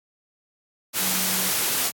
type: tone in noise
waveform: sine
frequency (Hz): 186.9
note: F#3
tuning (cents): +18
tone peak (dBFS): -33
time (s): 0.98-1.52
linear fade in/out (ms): 50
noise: white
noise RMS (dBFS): -23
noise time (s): 0.93-1.92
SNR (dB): -13
effects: high-pass 100 Hz 12 dB/octave + AAC 64 kbps